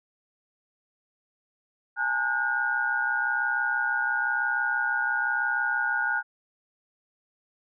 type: tone cluster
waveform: sine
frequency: 827 / 888 / 1452 / 1578 Hz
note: G#5 / A5 / F#6 / G6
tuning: -8 / +16 / -33 / +11 cents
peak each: -34 / -34 / -25 / -31 dBFS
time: 1.96-6.23 s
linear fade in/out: 50 ms
effects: none